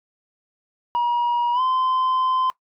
sine tone with pitch glide, 957 to 1031.6 Hz, A#5 to C6, +45 to -25 cents, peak -15 dBFS, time 0.95-2.5 s, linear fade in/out 0 ms, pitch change +130 cents, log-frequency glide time 1.53-1.61 s, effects noise-tail reverb RT60 0.1 s tail -21 dB re dry + tanh soft clip ceiling -17 dBFS

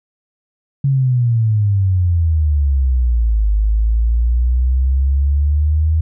sine exponential two-way sweep, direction down then up, 140 to 51.3 to 80.2 Hz, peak -11 dBFS, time 0.84-6.01 s, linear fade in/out 5 ms, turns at 3.5 s, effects none

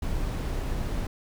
brown noise, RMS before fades -29 dBFS, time 0.02-1.07 s, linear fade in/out 5 ms, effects none

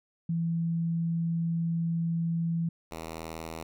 sine / 5% pulse tone pair in turn, 166.8 / 81.17 Hz, E3 / E2, +21 / -26 cents, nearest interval octave, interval 1247 cents, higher first, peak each -26 dBFS, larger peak neither, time 0.29-2.69 / 2.91-3.63 s, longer first, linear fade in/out 5 ms, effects none

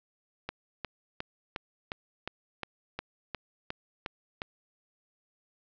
click train, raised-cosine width 0.3 ms, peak -18 dBFS, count 12, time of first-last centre 0.49-4.419 s, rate 2.8 Hz, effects low-pass 5000 Hz 12 dB/octave

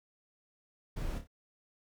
brown noise with echo, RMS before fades -36 dBFS, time 0.96-1.19 s, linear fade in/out 10 ms, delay 28 ms, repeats 3, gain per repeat -7 dB, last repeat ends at 1.274 s, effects none

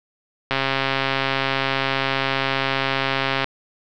click train, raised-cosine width 0.3 ms, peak -4 dBFS, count 397, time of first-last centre 0.51-3.443 s, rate 135 Hz, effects low-pass 5000 Hz 12 dB/octave

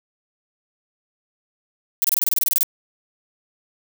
violet noise bursts, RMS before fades -18 dBFS, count 13, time 2.02-2.631 s, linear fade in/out 0 ms, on 23 ms, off 26 ms, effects none

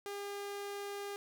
sawtooth tone, 403.6 Hz, G#4, 49 cents flat, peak -36 dBFS, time 0.06-1.16 s, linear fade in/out 0 ms, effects none

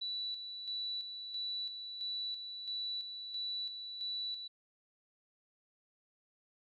sine tone with tremolo, 3951 Hz, B7, in tune, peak -36 dBFS, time 0.01-4.48 s, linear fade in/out 10 ms, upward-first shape square, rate 1.5 Hz, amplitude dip 50%, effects none

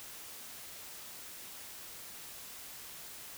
silence, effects white hiss -48 dBFS RMS until 3.37 s

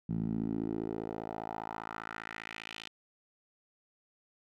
10% pulse tone with band-pass filter sweep, 55 Hz, A1, in tune, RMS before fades -38 dBFS, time 0.09-2.88 s, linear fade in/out 5 ms, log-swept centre 170 to 3300 Hz, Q 2.4, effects none

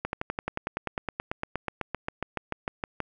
slowing click train, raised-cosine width 0.5 ms, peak -14 dBFS, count 26, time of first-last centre 0.05-3.003 s, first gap 81 ms, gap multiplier 1.03, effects none

